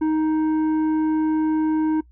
triangle tone with tanh clipping, 312.4 Hz, D#4, 7 cents sharp, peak -19 dBFS, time 0.01-2.01 s, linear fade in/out 10 ms, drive 12 dB, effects noise-tail reverb RT60 0.1 s tail -22 dB re dry + added 60 Hz sine -48 dBFS peak until 2.11 s

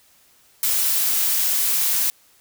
blue noise, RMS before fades -20 dBFS, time 0.63-2.1 s, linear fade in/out 0 ms, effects white hiss -56 dBFS RMS until 2.4 s

